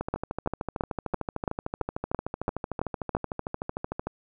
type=two click trains; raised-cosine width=1 ms; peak=-16 / -12 dBFS; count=55 / 10; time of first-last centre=0.01-4.07 / 0.14-3.15 s; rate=13.3 / 2.99 Hz; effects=none